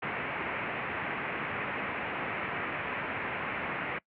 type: low-pass noise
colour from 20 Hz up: white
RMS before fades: -35 dBFS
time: 0.02-3.99 s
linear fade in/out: 10 ms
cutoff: 2500 Hz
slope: 48 dB/octave
effects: noise-tail reverb RT60 0.1 s tail -23 dB re dry + high-pass 100 Hz 12 dB/octave